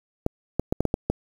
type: clicks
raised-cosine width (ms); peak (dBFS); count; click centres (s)
2; -8; 7; 0.264 / 0.596 / 0.725 / 0.806 / 0.853 / 0.941 / 1.1
effects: 7-bit